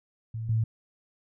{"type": "tone pair in turn", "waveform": "sine", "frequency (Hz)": [112.4, 111.79], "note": ["A2", "A2"], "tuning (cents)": [37, 28], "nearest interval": "unison", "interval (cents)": 9, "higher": "first", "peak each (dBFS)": [-31, -22], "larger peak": "second", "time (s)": [[0.34, 0.49], [0.49, 0.64]], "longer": "neither", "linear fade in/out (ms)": 5, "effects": []}